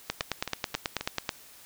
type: two click trains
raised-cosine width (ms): 0.2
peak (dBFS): -10 / -15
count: 12 / 4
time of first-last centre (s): 0.1-1.292 / 0.21-1.01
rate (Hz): 9.23 / 3.75
effects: white hiss -52 dBFS RMS until 1.65 s

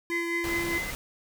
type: tone with vibrato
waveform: square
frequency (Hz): 340.6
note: F4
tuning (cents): -43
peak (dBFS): -31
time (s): 0.1-0.78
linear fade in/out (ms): 0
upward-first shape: triangle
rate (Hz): 4.3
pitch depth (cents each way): 9
type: tone with tremolo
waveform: sine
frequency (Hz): 2043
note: C7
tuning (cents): -42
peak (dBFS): -26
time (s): 0.11-0.91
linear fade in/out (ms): 10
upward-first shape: triangle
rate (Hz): 5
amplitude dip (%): 75
type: noise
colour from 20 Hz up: pink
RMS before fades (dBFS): -36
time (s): 0.44-0.95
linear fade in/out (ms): 0
effects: none

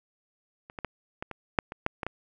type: clicks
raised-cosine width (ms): 0.5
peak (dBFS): -29 / -22 / -16 / -19 / -22 / -6 / -22 / -10 / -17 / -16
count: 10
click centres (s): 0.699 / 0.788 / 0.847 / 1.225 / 1.313 / 1.588 / 1.721 / 1.864 / 2.032 / 2.066
effects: none

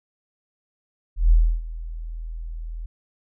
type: tone with ADSR envelope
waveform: sine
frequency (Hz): 40.81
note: E1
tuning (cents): -17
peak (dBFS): -10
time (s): 1.16-2.86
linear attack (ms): 150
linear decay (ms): 300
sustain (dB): -19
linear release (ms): 6
effects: none

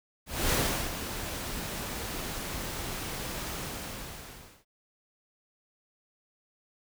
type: noise with ADSR envelope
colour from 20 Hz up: pink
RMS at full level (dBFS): -26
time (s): 0.26-4.65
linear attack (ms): 260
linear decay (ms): 380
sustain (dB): -10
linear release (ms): 1100
effects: none

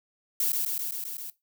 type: noise with echo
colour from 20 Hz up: violet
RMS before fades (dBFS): -26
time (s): 0.4-0.52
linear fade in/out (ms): 2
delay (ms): 130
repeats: 6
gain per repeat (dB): -2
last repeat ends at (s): 1.3
effects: noise-tail reverb RT60 0.2 s tail -18 dB re dry

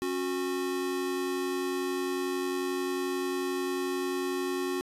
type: tone pair together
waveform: square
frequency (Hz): 273.4 / 364.6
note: C#4 / F#4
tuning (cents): -24 / -25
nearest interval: perfect fourth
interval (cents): 499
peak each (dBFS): -35 / -31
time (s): 0.02-4.81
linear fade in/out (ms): 0
effects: resampled to 32000 Hz

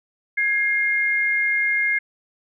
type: tone pair together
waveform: sine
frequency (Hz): 1661.2 / 2126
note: G#6 / C7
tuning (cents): 0 / +27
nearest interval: major third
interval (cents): 427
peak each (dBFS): -23 / -19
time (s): 0.37-1.99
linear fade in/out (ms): 10
effects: none

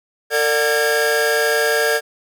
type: tone cluster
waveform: 45% pulse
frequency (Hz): 453.5 / 594 / 735 / 1630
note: A#4 / D5 / F#5 / G#6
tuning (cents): -48 / +20 / -12 / -33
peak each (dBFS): -19 / -22 / -27 / -19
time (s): 0.3-2.01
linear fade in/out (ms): 50
effects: none

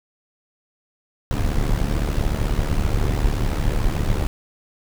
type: noise with amplitude modulation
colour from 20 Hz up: brown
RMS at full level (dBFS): -17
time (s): 1.31-4.27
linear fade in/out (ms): 0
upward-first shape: sine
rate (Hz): 73.5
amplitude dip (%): 75
effects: none

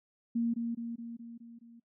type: tone with echo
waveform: sine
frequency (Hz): 233.1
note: A#3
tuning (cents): 0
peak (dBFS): -27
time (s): 0.35-0.54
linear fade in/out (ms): 10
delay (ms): 210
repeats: 6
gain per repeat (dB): -4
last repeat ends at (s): 1.8
effects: noise-tail reverb RT60 0.1 s tail -23 dB re dry

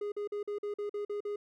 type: tone bursts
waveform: triangle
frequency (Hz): 412.3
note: G#4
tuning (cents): -13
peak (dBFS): -31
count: 9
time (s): 0.01-1.36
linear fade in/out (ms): 5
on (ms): 110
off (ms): 45
effects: none

